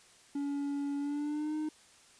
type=tone with pitch glide; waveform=triangle; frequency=283.6 to 307.5 Hz; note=C#4 to D#4; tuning=+40 to -20 cents; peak=-30 dBFS; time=0.35-1.69 s; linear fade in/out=5 ms; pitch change=+140 cents; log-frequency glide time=0.98-1.55 s; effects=white hiss -60 dBFS RMS until 2.19 s + resampled to 22050 Hz